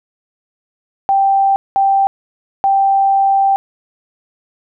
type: tone bursts at uneven times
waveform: sine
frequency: 784 Hz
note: G5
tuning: in tune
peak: -9 dBFS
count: 3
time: 1.09-1.56 / 1.76-2.07 / 2.64-3.56 s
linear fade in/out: 0 ms
effects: none